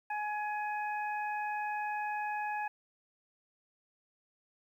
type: harmonic tone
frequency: 840 Hz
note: G#5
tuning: 19 cents sharp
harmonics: 1 / 2 / 3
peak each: -34 / -40 / -44 dBFS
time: 0.1-2.68 s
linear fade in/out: 5 ms
effects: 11-bit